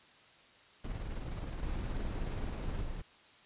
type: noise with tremolo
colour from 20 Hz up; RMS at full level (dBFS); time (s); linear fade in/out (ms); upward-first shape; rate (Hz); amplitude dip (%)
brown; -38; 0.84-2.83; 5; square; 19; 35
type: noise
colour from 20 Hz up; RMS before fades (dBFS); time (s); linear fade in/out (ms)
brown; -40; 1.62-3.02; 10
effects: white hiss -60 dBFS RMS until 3.45 s + resampled to 8000 Hz